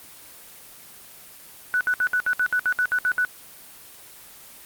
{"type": "tone bursts", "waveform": "sine", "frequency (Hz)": 1484, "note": "F#6", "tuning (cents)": 5, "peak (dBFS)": -18, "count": 12, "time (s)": [1.74, 3.249], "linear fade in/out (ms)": 0, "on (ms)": 68, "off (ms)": 63, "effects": ["white hiss -45 dBFS RMS until 4.65 s", "Opus 24 kbps"]}